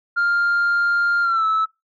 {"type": "tone with pitch glide", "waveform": "sine", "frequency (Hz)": [1400, 1306.2], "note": ["F6", "E6"], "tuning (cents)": [4, -16], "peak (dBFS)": -14, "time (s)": [0.16, 1.66], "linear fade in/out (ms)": 20, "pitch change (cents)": -120, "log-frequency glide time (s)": [1.22, 1.45], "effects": ["noise-tail reverb RT60 0.2 s tail -22 dB re dry", "tanh soft clip ceiling -14 dBFS"]}